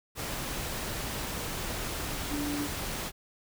sine tone in noise, 291.1 Hz, D4, 15 cents flat, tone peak -31 dBFS, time 2.29-2.69 s, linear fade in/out 50 ms, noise pink, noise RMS -35 dBFS, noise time 0.15-3.12 s, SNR +1 dB, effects none

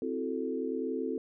sine chord, F# half-diminished seventh, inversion second, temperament equal with one note detuned, 261.6 / 328.7 / 370 / 440 Hz, C4 / E4 / F#4 / A4, 0 / -5 / 0 / 0 cents, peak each -35 / -38 / -38 / -35 dBFS, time 0.02-1.18 s, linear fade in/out 2 ms, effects none

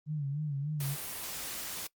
sine tone with vibrato, 145.6 Hz, D3, 15 cents flat, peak -31 dBFS, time 0.06-0.97 s, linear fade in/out 50 ms, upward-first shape sine, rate 3.4 Hz, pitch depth 96 cents each way
white noise, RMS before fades -39 dBFS, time 0.8-1.87 s, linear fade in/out 5 ms
effects noise-tail reverb RT60 0.1 s tail -21 dB re dry + Opus 32 kbps

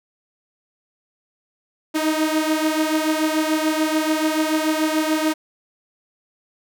sawtooth beating tone pair, 310 / 316.9 Hz, D#4 / D#4, -6 / +32 cents, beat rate 6.9 Hz, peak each -16 / -19 dBFS, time 1.94-5.34 s, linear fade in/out 20 ms, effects none

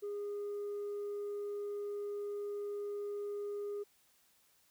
sine tone, 409.6 Hz, G#4, 24 cents flat, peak -35 dBFS, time 0.02-3.84 s, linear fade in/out 20 ms, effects tanh soft clip ceiling -36 dBFS + white hiss -70 dBFS RMS until 4.7 s

